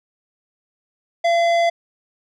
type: tone with tanh clipping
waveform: triangle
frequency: 681 Hz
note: F5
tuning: 44 cents flat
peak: -16 dBFS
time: 1.24-1.7 s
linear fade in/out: 10 ms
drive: 18 dB
effects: none